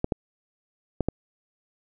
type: clicks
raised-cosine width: 2 ms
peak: -10 dBFS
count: 4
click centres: 0.044 / 0.122 / 1.007 / 1.086 s
effects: none